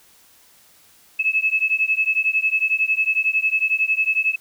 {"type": "beating tone pair", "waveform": "sine", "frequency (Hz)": [2589, 2600], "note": ["E7", "E7"], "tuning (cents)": [-32, -24], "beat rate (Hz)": 11, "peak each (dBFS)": [-20, -20], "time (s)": [1.19, 4.36], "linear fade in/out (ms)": 10, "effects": ["white hiss -53 dBFS RMS until 4.4 s"]}